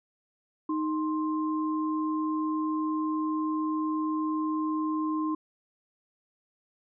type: tone pair together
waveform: sine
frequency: 311.1 / 1051.3 Hz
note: D#4 / C6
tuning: 0 / +8 cents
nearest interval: octave + major sixth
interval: 2108 cents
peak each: -27 / -33 dBFS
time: 0.69-5.35 s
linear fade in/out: 5 ms
effects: none